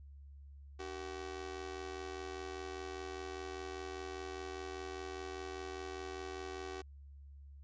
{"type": "tone with amplitude modulation", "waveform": "sawtooth", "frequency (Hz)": 379.2, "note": "F#4", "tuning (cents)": 43, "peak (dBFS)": -35, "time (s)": [0.79, 6.82], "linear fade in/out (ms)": 10, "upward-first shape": "sine", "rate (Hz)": 85, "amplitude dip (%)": 80, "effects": ["added 70 Hz sine -51 dBFS peak until 7.63 s", "resampled to 16000 Hz"]}